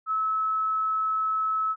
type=tone; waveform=sine; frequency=1297 Hz; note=E6; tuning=28 cents flat; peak=-23 dBFS; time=0.06-1.76 s; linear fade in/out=50 ms; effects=none